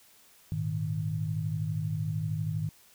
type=chord; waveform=sine; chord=Ab suspended second; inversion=none; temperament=equal; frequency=103.83 / 116.54 / 155.56 Hz; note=Ab2 / Bb2 / Eb3; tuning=0 / 0 / 0 cents; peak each=-33 / -37 / -31 dBFS; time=0.52-2.69 s; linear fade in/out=0 ms; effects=white hiss -59 dBFS RMS until 2.94 s